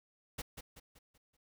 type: noise with echo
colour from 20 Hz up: pink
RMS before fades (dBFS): -40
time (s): 0.38-0.42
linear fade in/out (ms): 10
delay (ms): 190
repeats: 5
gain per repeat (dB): -7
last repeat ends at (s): 1.37
effects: none